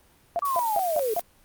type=tone bursts; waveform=sine; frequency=687 Hz; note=F5; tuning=29 cents flat; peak=-22 dBFS; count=5; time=0.36-1.195 s; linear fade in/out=0 ms; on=31 ms; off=170 ms
type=linear sweep; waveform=sine; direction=down; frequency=1169 to 415.3 Hz; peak=-23 dBFS; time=0.42-1.14 s; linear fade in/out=5 ms
type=noise; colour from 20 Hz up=blue; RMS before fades=-36 dBFS; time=0.45-1.21 s; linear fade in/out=2 ms
effects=pink hiss -59 dBFS RMS until 1.44 s + Opus 32 kbps